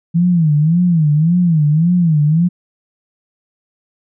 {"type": "tone with vibrato", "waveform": "sine", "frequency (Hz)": 162.6, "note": "E3", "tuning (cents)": -23, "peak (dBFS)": -9, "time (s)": [0.14, 2.49], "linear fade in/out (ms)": 20, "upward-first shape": "sine", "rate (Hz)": 1.8, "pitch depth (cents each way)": 170, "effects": []}